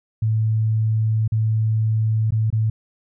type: tone with dropouts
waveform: sine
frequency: 110 Hz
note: A2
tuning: in tune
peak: -16 dBFS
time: 0.22-2.7 s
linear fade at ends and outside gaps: 5 ms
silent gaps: 1.278-1.32 / 2.307-2.321 / 2.503-2.526 s
effects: none